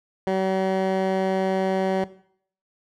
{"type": "tone with band-pass filter", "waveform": "15% pulse", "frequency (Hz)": 190, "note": "F#3", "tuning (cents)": 46, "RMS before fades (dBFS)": -23, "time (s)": [0.27, 2.04], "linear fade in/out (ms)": 2, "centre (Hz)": 500, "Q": 0.5, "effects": ["noise-tail reverb RT60 0.6 s tail -17 dB re dry"]}